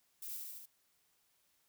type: noise with echo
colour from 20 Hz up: violet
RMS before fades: -45 dBFS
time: 0.22-0.37 s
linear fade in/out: 5 ms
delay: 72 ms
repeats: 4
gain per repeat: -2 dB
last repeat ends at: 0.658 s
effects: white hiss -75 dBFS RMS until 1.68 s